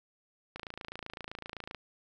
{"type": "click train", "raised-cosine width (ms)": 0.3, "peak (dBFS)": -24, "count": 34, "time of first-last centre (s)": [0.56, 1.747], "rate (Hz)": 27.8, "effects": []}